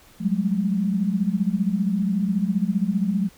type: tone cluster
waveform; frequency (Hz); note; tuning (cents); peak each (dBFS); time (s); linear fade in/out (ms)
sine; 181.3 / 196.9 / 211.7; F#3 / G3 / G#3; -35 / +8 / +33; -24; 0.2-3.29; 20
effects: pink hiss -52 dBFS RMS until 3.37 s